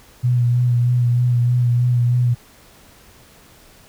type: tone with vibrato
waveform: sine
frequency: 122 Hz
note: B2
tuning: 21 cents flat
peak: -13 dBFS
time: 0.23-2.35 s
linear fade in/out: 20 ms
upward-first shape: sine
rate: 3.2 Hz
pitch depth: 25 cents each way
effects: pink hiss -48 dBFS RMS until 3.88 s